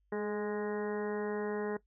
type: harmonic tone with a mistuned harmonic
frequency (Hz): 207.7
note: G#3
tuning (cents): 0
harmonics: 1 / 2 / 3 / 4 / 5 / 6 / 7 / 8 / 9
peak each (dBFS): -39 / -34 / -46 / -45 / -48 / -56 / -50 / -51 / -49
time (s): 0.12-1.77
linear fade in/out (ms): 5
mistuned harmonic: 2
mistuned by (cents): +21
effects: noise-tail reverb RT60 0.1 s tail -18 dB re dry + added 50 Hz sine -70 dBFS peak until 1.86 s